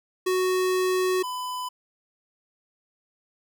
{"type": "tone pair in turn", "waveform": "square", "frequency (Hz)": [370, 1002.1], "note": ["F#4", "B5"], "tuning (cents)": [0, 25], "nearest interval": "octave + perfect fourth", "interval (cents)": 1725, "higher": "second", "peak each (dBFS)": [-22, -30], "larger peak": "first", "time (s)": [[0.26, 1.23], [1.23, 1.69]], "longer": "first", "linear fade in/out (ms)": 10, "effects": []}